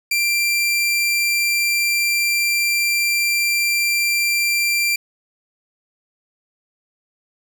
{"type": "tone", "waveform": "sawtooth", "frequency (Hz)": 2365, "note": "D7", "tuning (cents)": 12, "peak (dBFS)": -13, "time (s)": [0.11, 4.96], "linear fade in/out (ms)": 5, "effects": []}